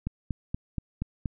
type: click train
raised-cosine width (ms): 5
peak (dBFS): -17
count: 6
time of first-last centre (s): 0.07-1.258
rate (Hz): 4.21
effects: none